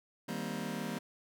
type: chord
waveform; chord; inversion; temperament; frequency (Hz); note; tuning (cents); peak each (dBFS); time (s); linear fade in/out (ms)
sawtooth; C minor seventh; first; just; 156.98 / 196.22 / 235.5 / 261.6; Eb3 / G3 / Bb3 / C4; +16 / +2 / +18 / 0; -39 / -36 / -36 / -40; 0.28-0.99; 10
effects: none